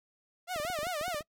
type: tone with vibrato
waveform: sawtooth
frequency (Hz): 659.3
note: E5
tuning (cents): 0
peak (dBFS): -29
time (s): 0.47-1.23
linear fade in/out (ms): 50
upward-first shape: sine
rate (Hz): 5.3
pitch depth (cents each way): 200
type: clicks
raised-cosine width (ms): 2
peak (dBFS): -31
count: 11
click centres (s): 0.561 / 0.6 / 0.65 / 0.701 / 0.789 / 0.831 / 0.869 / 1.012 / 1.081 / 1.145 / 1.208
effects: noise-tail reverb RT60 0.1 s tail -25 dB re dry